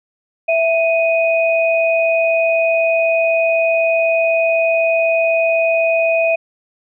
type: tone pair together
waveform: sine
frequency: 660 / 2492 Hz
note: E5 / D#7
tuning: +2 / +2 cents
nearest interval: octave + major seventh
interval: 2300 cents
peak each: -13 / -18 dBFS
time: 0.48-6.36 s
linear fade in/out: 10 ms
effects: none